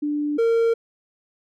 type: tone pair in turn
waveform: sine / triangle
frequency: 295 / 459.5 Hz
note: D4 / A#4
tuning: +8 / -25 cents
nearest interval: minor sixth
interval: 767 cents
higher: second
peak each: -21 / -14 dBFS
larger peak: second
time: 0.02-0.38 / 0.38-0.74 s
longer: neither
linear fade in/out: 10 ms
effects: none